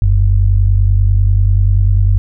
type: tone pair together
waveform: sine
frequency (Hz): 45.69 / 95.9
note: F#1 / G2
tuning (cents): -21 / -37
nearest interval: octave + minor second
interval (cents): 1284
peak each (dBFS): -10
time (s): 0.02-2.18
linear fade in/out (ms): 0
effects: none